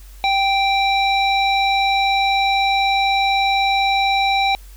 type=tone with low-pass filter; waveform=square; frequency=784 Hz; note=G5; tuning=in tune; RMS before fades=-17 dBFS; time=0.24-4.55 s; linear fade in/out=0 ms; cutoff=3400 Hz; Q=8.2; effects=added 47 Hz sine -37 dBFS peak until 4.76 s + white hiss -49 dBFS RMS until 4.76 s